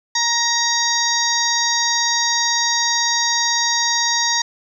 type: harmonic tone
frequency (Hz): 938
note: A#5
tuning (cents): +11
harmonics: 1 / 2 / 4 / 5 / 6 / 7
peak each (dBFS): -23 / -23 / -23 / -23 / -23 / -23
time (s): 0.15-4.42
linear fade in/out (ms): 5
effects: 8-bit